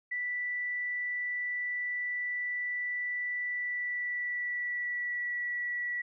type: tone with pitch glide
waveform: sine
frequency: 1970 to 1945.1 Hz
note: B6 to B6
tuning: -5 to -27 cents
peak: -31 dBFS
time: 0.11-6.02 s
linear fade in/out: 10 ms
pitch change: -22 cents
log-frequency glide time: 3.44-5.37 s
effects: none